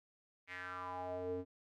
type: tone with band-pass filter sweep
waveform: square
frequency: 91.1 Hz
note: F#2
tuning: 26 cents flat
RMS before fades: -43 dBFS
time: 0.47-1.45 s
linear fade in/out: 50 ms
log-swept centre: 2200 to 350 Hz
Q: 4.9
effects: none